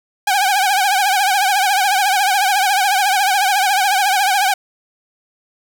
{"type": "tone with vibrato", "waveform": "sawtooth", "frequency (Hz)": 784, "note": "G5", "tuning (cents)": 0, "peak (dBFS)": -9, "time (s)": [0.27, 4.54], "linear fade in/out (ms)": 5, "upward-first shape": "triangle", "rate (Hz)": 14, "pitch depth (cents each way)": 130, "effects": []}